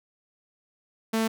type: tone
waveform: sawtooth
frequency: 223.1 Hz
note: A3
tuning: 24 cents sharp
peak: -19 dBFS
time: 1.13-1.28 s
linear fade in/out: 10 ms
effects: none